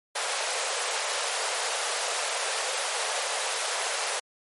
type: high-pass noise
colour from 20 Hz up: pink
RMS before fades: -29 dBFS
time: 0.15-4.2 s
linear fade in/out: 10 ms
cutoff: 470 Hz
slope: 48 dB/octave
effects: MP3 48 kbps